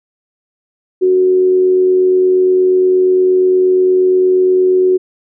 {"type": "tone with amplitude modulation", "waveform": "sine", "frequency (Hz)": 369.9, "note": "F#4", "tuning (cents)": 0, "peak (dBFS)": -6, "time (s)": [1.01, 4.98], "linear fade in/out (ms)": 20, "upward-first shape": "sine", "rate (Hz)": 88.5, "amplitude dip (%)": 30, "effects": []}